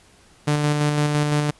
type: tone with tremolo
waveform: sawtooth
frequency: 148.2 Hz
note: D3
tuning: 16 cents sharp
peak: -13 dBFS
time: 0.47-1.51 s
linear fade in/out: 10 ms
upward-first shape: square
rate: 5.9 Hz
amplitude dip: 30%
effects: pink hiss -53 dBFS RMS until 1.59 s + resampled to 24000 Hz